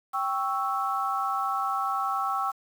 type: chord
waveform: sine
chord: C# diminished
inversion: second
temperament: equal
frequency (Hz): 784 / 1108.7 / 1318.5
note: G5 / C#6 / E6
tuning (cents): 0 / 0 / 0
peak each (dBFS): -30 / -30 / -29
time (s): 0.13-2.52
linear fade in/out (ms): 20
effects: 8-bit